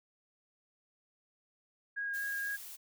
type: tone with vibrato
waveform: sine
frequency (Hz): 1635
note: G#6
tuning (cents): -28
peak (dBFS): -34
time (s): 1.96-2.57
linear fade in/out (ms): 20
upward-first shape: sine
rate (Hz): 4.1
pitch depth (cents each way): 10
type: noise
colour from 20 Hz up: blue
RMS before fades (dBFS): -47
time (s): 2.13-2.77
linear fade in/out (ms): 20
effects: none